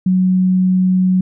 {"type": "tone", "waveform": "sine", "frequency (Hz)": 185, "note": "F#3", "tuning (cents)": 0, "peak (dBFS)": -10, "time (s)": [0.06, 1.21], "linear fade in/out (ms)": 5, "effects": []}